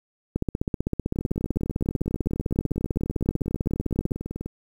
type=two click trains; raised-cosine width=3 ms; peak=-19 / -11 dBFS; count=67 / 60; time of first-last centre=1.16-4.46 / 0.36-4.118 s; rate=20 / 15.7 Hz; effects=8-bit